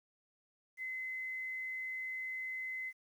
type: tone with quantisation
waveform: sine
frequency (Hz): 2045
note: C7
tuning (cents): -40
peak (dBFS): -38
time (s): 0.77-2.93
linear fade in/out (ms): 50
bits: 11
effects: none